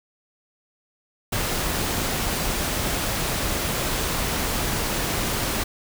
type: noise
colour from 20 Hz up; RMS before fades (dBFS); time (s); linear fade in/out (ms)
pink; -25; 1.32-5.64; 10
effects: none